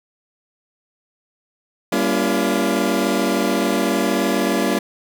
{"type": "chord", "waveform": "25% pulse", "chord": "G diminished seventh", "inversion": "none", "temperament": "just", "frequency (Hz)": [196, 235.2, 282.2, 338.7], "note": ["G3", "Bb3", "Db4", "Fb4"], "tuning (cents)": [0, 16, 31, 47], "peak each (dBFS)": -19, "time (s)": [1.92, 4.79], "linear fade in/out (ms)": 5, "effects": []}